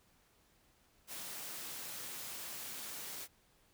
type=high-pass noise; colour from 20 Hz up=white; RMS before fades=-45 dBFS; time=1.07-3.28 s; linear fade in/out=50 ms; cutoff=110 Hz; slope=12 dB/octave; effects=pink hiss -70 dBFS RMS until 3.73 s